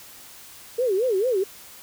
sine tone with vibrato, 440 Hz, A4, in tune, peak -19 dBFS, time 0.78-1.44 s, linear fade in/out 10 ms, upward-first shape sine, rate 4.5 Hz, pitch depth 290 cents each way, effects white hiss -45 dBFS RMS until 1.82 s

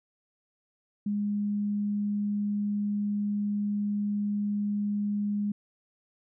sine tone, 205.7 Hz, G#3, 16 cents flat, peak -26 dBFS, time 1.06-5.52 s, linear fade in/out 5 ms, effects none

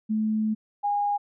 sine tone pair in turn, 216.7 / 818.2 Hz, A3 / G#5, -26 / -26 cents, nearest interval octave + major seventh, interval 2300 cents, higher second, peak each -22 dBFS, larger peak neither, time 0.09-0.55 / 0.83-1.18 s, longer first, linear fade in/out 20 ms, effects none

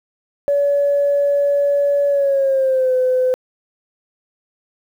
sine tone with pitch glide, 569 to 509.9 Hz, C#5 to C5, +45 to -45 cents, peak -12 dBFS, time 0.48-3.34 s, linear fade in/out 0 ms, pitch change -190 cents, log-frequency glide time 2.08-2.94 s, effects tanh soft clip ceiling -8 dBFS + 8-bit

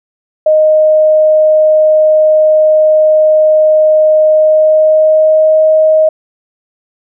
sine tone with pitch glide, 620 to 626.8 Hz, D#5 to D#5, -6 to +13 cents, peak -4 dBFS, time 0.46-6.09 s, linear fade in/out 5 ms, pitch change +19 cents, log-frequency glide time 4.29-5.64 s, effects none

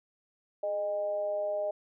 sine tone with amplitude modulation, 614 Hz, D#5, 23 cents flat, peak -26 dBFS, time 0.63-1.71 s, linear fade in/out 5 ms, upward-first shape sine, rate 197 Hz, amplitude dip 60%, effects none

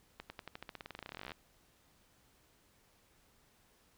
accelerating click train, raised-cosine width 0.3 ms, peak -28 dBFS, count 28, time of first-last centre 0.2-1.318 s, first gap 100 ms, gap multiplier 0.92, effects pink hiss -69 dBFS RMS until 3.97 s

